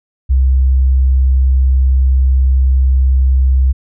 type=tone; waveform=sine; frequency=65.41 Hz; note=C2; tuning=in tune; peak=-7 dBFS; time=0.29-3.73 s; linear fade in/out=20 ms; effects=none